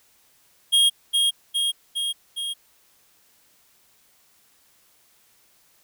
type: tone with echo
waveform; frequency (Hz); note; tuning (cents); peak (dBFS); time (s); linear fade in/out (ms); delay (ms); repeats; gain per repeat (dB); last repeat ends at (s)
square; 3255; G#7; -36; -15; 0.72-0.9; 20; 410; 4; -3; 2.54
effects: white hiss -60 dBFS RMS until 5.83 s